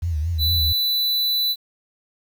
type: tone with vibrato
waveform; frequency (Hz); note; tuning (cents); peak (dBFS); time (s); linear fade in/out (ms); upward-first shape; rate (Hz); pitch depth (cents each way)
sine; 80.5; E2; -41; -20; 0.02-0.73; 10; triangle; 4.4; 160
type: tone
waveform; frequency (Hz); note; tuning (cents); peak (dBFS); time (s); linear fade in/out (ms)
square; 3980; B7; +13; -19; 0.38-1.56; 50
effects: 8-bit